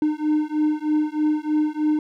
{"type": "beating tone pair", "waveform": "triangle", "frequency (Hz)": [302.8, 306], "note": ["D#4", "D#4"], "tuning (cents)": [-47, -29], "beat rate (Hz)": 3.2, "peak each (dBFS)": -20, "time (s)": [0.02, 1.99], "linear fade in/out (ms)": 2, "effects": []}